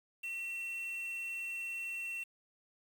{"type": "tone with quantisation", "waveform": "triangle", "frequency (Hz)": 2709, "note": "E7", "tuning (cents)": 47, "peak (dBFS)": -36, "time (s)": [0.23, 2.24], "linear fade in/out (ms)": 10, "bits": 9, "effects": []}